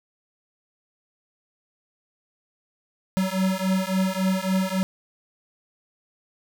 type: beating tone pair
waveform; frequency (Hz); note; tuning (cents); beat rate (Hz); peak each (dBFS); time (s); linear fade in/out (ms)
square; 187.1 / 190.7; F#3 / G3; +20 / -47; 3.6; -25; 3.17-4.83; 0
effects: none